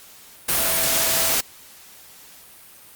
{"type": "tone in noise", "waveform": "sine", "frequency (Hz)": 659.3, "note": "E5", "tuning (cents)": 0, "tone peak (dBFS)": -31, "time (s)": [0.57, 1.35], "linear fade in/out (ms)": 10, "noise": "white", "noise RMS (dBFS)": -20, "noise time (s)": [0.48, 1.41], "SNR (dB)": -14, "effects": ["white hiss -46 dBFS RMS until 2.95 s", "Opus 48 kbps"]}